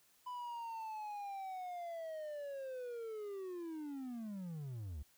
triangle linear sweep, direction down, 1000 to 65.41 Hz, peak -40 dBFS, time 0.26-5.03 s, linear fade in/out 10 ms, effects white hiss -70 dBFS RMS until 5.17 s

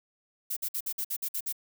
violet noise bursts, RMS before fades -32 dBFS, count 9, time 0.5-1.527 s, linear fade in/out 10 ms, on 67 ms, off 53 ms, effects none

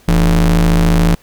square ring-modulated tone, 65 Hz, C2, 11 cents flat, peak -6 dBFS, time 0.08-1.15 s, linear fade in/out 5 ms, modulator 103 Hz, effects pink hiss -48 dBFS RMS until 1.22 s

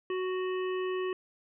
harmonic tone, 370.6 Hz, F#4, 3 cents sharp, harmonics 1 / 3 / 5 / 7 / 8, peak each -30 / -40 / -44 / -47 / -48 dBFS, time 0.1-1.13 s, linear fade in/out 2 ms, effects none

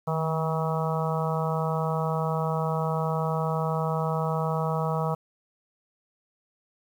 harmonic tone with a mistuned harmonic, 160.7 Hz, E3, 44 cents flat, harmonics 1 / 3 / 4 / 5 / 6 / 7 / 8, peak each -27 / -32 / -33 / -34 / -35 / -35 / -36 dBFS, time 0.07-5.15 s, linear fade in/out 10 ms, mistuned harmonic 1, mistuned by -44 cents, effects 9-bit

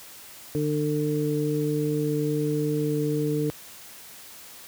harmonic tone, 149.8 Hz, D3, 35 cents sharp, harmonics 1 / 2 / 3, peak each -27 / -27 / -27 dBFS, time 0.55-3.5 s, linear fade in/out 0 ms, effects white hiss -45 dBFS RMS until 4.67 s + high-pass 60 Hz 12 dB/octave

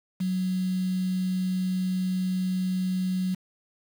sine tone with quantisation, 185 Hz, F#3, in tune, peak -24 dBFS, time 0.2-3.35 s, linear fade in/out 10 ms, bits 7, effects none

